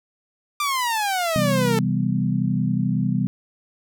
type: exponential sweep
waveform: sawtooth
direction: down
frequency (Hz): 1198 to 437.6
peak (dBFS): -17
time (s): 0.6-1.79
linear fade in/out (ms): 2
type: chord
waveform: sine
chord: C major seventh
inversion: none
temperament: equal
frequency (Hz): 130.81 / 164.81 / 196 / 246.9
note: C3 / E3 / G3 / B3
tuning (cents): 0 / 0 / 0 / 0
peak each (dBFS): -24 / -25 / -23 / -26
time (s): 1.36-3.27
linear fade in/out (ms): 0
effects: none